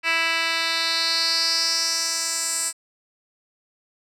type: tone with band-pass filter sweep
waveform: 10% pulse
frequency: 329.6 Hz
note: E4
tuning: in tune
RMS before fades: -23 dBFS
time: 0.03-2.73 s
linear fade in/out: 50 ms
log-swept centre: 2700 to 8100 Hz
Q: 3.8
effects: none